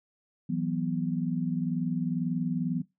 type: chord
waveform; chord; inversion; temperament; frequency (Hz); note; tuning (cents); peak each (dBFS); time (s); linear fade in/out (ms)
sine; E suspended second; none; equal; 164.81 / 185 / 246.9; E3 / F#3 / B3; 0 / 0 / 0; -31; 0.49-2.82; 10
effects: noise-tail reverb RT60 0.2 s tail -19 dB re dry